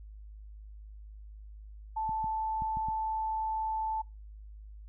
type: tone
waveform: sine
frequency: 878 Hz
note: A5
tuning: 4 cents flat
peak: -30 dBFS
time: 1.96-4.02 s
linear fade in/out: 10 ms
type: clicks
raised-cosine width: 5 ms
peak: -29 dBFS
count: 5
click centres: 2.093 / 2.243 / 2.621 / 2.771 / 2.886 s
effects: noise-tail reverb RT60 0.2 s tail -22 dB re dry + added 52 Hz sine -45 dBFS peak until 4.88 s